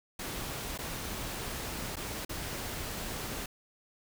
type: noise with dropouts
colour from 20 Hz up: pink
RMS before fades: -38 dBFS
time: 0.19-3.46 s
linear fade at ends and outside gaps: 5 ms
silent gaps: 0.778-0.787 / 1.958-1.967 / 2.25-2.293 s
effects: none